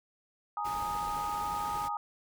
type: chord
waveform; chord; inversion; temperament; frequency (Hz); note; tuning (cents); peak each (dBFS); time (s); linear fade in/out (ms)
sine; Ab suspended second; none; equal with one note detuned; 830.6 / 924.3 / 1244.5; Ab5 / Bb5 / Eb6; 0 / -15 / 0; -35 / -38 / -35; 0.57-1.97; 2
type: noise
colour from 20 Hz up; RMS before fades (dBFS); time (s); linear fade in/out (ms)
pink; -44; 0.64-1.89; 20
effects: none